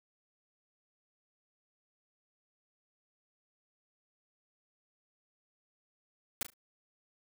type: noise with echo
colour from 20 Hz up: white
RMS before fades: -33 dBFS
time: 6.41-6.43 s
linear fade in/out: 2 ms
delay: 36 ms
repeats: 3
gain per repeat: -12 dB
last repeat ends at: 6.538 s
effects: none